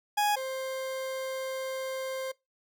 40% pulse tone pair in turn, 830.6 / 526.3 Hz, G#5 / C5, 0 / +10 cents, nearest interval minor sixth, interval 790 cents, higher first, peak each -23 / -32 dBFS, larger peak first, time 0.17-0.36 / 0.36-2.32 s, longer second, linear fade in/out 10 ms, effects noise-tail reverb RT60 0.2 s tail -22 dB re dry

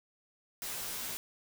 white noise with comb filter, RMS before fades -39 dBFS, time 0.62-1.17 s, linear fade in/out 0 ms, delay 15 ms, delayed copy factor -1, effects none

